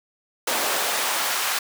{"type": "noise with high-pass filter sweep", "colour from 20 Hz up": "pink", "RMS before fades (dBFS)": -24, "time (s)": [0.47, 1.59], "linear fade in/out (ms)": 5, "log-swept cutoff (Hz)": [480, 1100], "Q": 0.93, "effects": []}